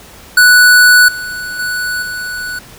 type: tone with level steps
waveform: square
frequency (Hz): 1480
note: F#6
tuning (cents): 0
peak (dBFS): -4 / -21 / -16 / -20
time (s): 0.37-2.59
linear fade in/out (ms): 5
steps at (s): 1.08 / 1.59 / 2.02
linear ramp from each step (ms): 5
effects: pink hiss -37 dBFS RMS until 2.78 s

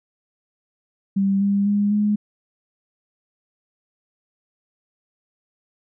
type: tone with pitch steps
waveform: sine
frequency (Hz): 196 / 200.1 / 204.3 / 208.6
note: G3 / G3 / G#3 / G#3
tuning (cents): 0 / +36 / -28 / +8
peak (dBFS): -16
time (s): 1.16-2.16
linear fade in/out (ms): 10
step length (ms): 250
effects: none

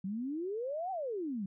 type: exponential two-way sweep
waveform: sine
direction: up then down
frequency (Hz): 183.1 to 784 to 183.1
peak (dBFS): -34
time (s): 0.04-1.46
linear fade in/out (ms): 5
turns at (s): 0.91
effects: none

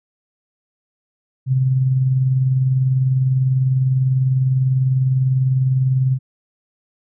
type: tone with tremolo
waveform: sine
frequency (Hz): 130.81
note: C3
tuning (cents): 0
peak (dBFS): -11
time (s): 1.46-6.19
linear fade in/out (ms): 50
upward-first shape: triangle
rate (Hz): 20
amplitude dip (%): 50
effects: none

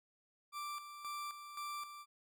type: tone with tremolo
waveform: 40% pulse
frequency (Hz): 1175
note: D6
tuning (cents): +1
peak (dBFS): -40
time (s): 0.52-2.06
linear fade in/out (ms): 50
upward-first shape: square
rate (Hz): 1.9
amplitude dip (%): 60
effects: none

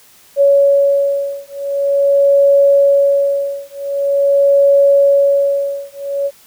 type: beating tone pair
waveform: sine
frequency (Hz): 560 / 560.45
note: C#5 / C#5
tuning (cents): +18 / +19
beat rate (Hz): 0.45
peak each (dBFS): -12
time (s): 0.36-6.31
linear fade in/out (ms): 50
effects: white hiss -46 dBFS RMS until 6.46 s

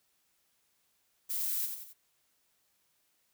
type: noise with echo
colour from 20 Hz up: violet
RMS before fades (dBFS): -34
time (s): 1.29-1.67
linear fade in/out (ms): 20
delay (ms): 89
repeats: 3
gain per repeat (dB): -6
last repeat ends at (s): 1.937
effects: white hiss -74 dBFS RMS until 3.33 s

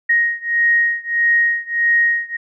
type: beating tone pair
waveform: sine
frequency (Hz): 1873 / 1874.6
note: A#6 / A#6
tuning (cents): +8 / +9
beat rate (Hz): 1.6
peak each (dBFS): -16 / -17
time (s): 0.09-2.37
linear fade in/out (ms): 10
effects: none

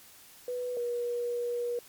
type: tone pair in turn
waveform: sine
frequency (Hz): 493.9 / 480.7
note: B4 / B4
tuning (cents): 0 / -47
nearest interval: unison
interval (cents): 47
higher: first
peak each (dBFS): -31 / -29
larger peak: second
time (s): 0.48-0.77 / 0.77-1.79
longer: second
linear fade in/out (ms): 2
effects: white hiss -54 dBFS RMS until 1.88 s + MP3 96 kbps

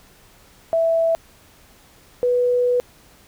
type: tone pair in turn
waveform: sine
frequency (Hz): 659 / 491.8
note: E5 / B4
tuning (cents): -1 / -7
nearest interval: perfect fourth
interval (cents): 506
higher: first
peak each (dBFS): -15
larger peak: neither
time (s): 0.73-1.15 / 2.23-2.8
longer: second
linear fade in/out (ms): 0
effects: pink hiss -51 dBFS RMS until 3.27 s

